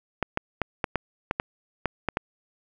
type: clicks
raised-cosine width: 0.5 ms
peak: -9 dBFS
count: 10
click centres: 0.227 / 0.374 / 0.617 / 0.842 / 0.957 / 1.311 / 1.399 / 1.857 / 2.087 / 2.171 s
effects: none